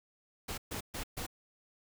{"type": "noise bursts", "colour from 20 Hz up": "pink", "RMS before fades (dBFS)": -39, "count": 4, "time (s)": [0.48, 1.266], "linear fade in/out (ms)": 10, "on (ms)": 99, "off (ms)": 130, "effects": []}